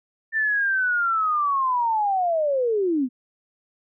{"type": "linear sweep", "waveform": "sine", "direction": "down", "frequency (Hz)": [1794, 237.8], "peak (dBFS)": -19, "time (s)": [0.32, 3.09], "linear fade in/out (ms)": 50, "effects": []}